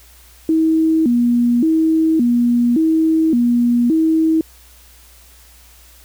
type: tone with vibrato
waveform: sine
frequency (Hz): 277.2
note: C#4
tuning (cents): 0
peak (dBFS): -11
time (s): 0.49-4.41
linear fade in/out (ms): 2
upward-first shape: square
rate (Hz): 0.88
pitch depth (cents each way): 250
effects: added 60 Hz sine -46 dBFS peak until 6.04 s + white hiss -47 dBFS RMS until 6.04 s